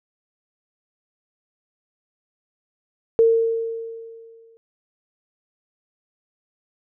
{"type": "tone with exponential decay", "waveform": "sine", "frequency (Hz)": 455.5, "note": "A#4", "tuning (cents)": -40, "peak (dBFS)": -10, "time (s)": [3.19, 4.57], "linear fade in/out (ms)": 0, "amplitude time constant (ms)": 300, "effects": []}